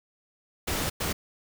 pink noise bursts at uneven times, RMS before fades -29 dBFS, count 2, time 0.67-0.9 / 1-1.13 s, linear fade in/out 10 ms, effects none

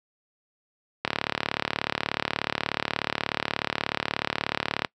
click train, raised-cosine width 0.3 ms, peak -7 dBFS, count 140, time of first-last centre 1.05-4.848 s, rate 36.6 Hz, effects noise-tail reverb RT60 0.1 s tail -23 dB re dry + high-pass 100 Hz 12 dB/octave

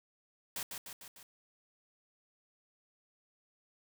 white noise with echo, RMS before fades -39 dBFS, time 0.56-0.63 s, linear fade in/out 2 ms, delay 150 ms, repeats 4, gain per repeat -4 dB, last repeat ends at 1.23 s, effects none

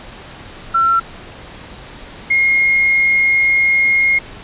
sine tone pair in turn, 1351 / 2145 Hz, E6 / C7, +42 / +42 cents, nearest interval minor sixth, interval 800 cents, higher second, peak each -10 dBFS, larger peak neither, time 0.74-1 / 2.3-4.19 s, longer second, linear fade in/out 10 ms, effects pink hiss -35 dBFS RMS until 4.43 s + resampled to 8000 Hz

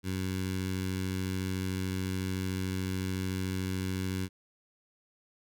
15% pulse tone with notch filter, 93.7 Hz, F#2, 22 cents sharp, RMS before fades -33 dBFS, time 0.03-4.29 s, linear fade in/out 50 ms, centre 720 Hz, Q 0.62, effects none

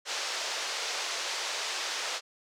white band-pass noise, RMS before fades -34 dBFS, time 0.05-2.21 s, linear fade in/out 50 ms, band 440 to 6100 Hz, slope 24 dB/octave, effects none

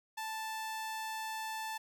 sawtooth tone, 880 Hz, A5, in tune, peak -34 dBFS, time 0.17-1.78 s, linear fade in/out 10 ms, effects 11-bit

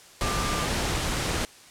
sine tone in noise, 1191 Hz, D6, 24 cents sharp, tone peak -31 dBFS, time 0.22-0.66 s, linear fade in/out 0 ms, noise pink, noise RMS -27 dBFS, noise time 0.21-1.45 s, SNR -7 dB, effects white hiss -50 dBFS RMS until 1.7 s + low-pass 9000 Hz 12 dB/octave

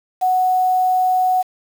sine tone with quantisation, 740 Hz, F#5, in tune, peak -13 dBFS, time 0.21-1.43 s, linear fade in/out 20 ms, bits 6, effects none

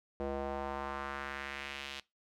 square tone with band-pass filter sweep, 69.3 Hz, C#2, in tune, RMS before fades -40 dBFS, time 0.2-2 s, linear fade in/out 0 ms, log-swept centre 510 to 3400 Hz, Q 1.7, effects noise-tail reverb RT60 0.2 s tail -20 dB re dry

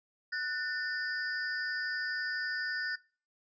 square ring-modulated tone, 1638 Hz, G#6, 24 cents flat, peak -30 dBFS, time 0.32-2.96 s, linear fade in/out 10 ms, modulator 156 Hz, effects noise-tail reverb RT60 0.4 s tail -23 dB re dry + resampled to 16000 Hz

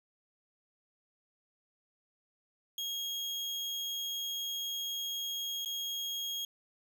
35% pulse tone with dropouts, 3272 Hz, G#7, 26 cents flat, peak -33 dBFS, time 2.78-6.45 s, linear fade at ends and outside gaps 2 ms, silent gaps 5.649-5.658 s, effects none

